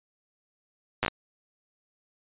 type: slowing click train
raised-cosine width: 0.3 ms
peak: -9 dBFS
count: 5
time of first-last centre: 1.03-1.081 s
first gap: 8 ms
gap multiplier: 1.32
effects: resampled to 8000 Hz